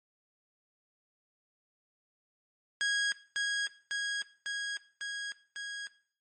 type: tone with echo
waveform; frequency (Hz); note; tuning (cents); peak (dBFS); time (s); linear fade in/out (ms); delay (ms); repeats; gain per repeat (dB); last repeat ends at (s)
sawtooth; 1645; G#6; -17; -24; 2.81-3.12; 0; 550; 5; -2; 5.87
effects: noise-tail reverb RT60 0.5 s tail -17 dB re dry + MP3 32 kbps